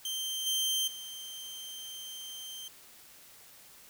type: tone with level steps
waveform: sawtooth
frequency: 3136 Hz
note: G7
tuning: in tune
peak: -30 / -25 / -38 dBFS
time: 0.05-2.68 s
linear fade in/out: 2 ms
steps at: 0.46 / 0.87 s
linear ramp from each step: 10 ms
effects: white hiss -55 dBFS RMS until 3.89 s